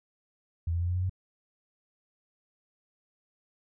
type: tone with pitch steps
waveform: sine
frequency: 83.6 / 85.41 / 87.25 / 89.14 / 91.06 / 93.03 Hz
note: E2 / F2 / F2 / F2 / F#2 / F#2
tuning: +25 / -38 / -1 / +36 / -27 / +10 cents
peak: -26 dBFS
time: 0.67-1.096 s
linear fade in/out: 5 ms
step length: 71 ms
effects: none